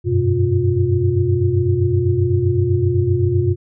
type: tone cluster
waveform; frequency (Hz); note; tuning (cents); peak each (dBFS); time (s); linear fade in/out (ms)
sine; 92.5 / 100.3 / 125 / 355; F#2 / G2 / B2 / F4; 0 / +40 / +21 / +28; -19; 0.04-3.56; 50
effects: none